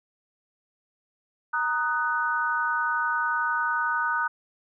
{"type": "chord", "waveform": "sine", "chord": "D# minor", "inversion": "second", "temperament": "just", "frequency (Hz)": [933.4, 1244.5, 1493.4], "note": ["A#5", "D#6", "F#6"], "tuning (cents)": [2, 0, 16], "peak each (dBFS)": [-29, -28, -26], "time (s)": [1.53, 4.28], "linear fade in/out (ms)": 10, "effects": []}